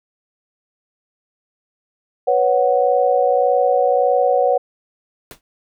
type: chord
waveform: sine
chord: B suspended second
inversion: none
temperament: just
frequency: 493.9 / 555.6 / 740.8 Hz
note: B4 / C#5 / F#5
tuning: 0 / +4 / +2 cents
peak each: -17 dBFS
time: 2.27-4.58 s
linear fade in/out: 10 ms
type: noise with exponential decay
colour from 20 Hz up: pink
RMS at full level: -32 dBFS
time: 5.31-5.41 s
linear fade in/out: 1 ms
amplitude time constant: 21 ms
effects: none